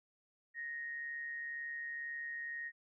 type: tone with amplitude modulation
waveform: sine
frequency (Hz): 1864.7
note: A#6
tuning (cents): 0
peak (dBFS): -38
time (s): 0.54-2.72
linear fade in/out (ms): 50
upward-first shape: sine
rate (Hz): 142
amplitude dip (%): 40
effects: none